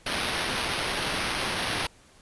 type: noise with sample-and-hold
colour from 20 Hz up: violet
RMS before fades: -29 dBFS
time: 0.06-1.87 s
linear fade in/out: 5 ms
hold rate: 7350 Hz
effects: pink hiss -56 dBFS RMS until 2.21 s + resampled to 24000 Hz